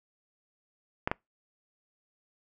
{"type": "clicks", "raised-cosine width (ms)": 0.5, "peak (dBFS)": -12, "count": 2, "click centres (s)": [1.075, 1.115], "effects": ["noise-tail reverb RT60 0.2 s tail -26 dB re dry"]}